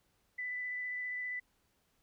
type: tone with vibrato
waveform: sine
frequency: 1991 Hz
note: B6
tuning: 14 cents sharp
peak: -36 dBFS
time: 0.38-1.4 s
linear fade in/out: 10 ms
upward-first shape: sine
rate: 15 Hz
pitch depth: 10 cents each way
effects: pink hiss -75 dBFS RMS until 2.02 s